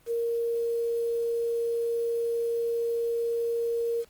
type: tone with quantisation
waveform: sine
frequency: 466.2 Hz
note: A#4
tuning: in tune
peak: -25 dBFS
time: 0.06-4.05 s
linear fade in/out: 50 ms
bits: 8
effects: pink hiss -61 dBFS RMS until 4.09 s + Opus 24 kbps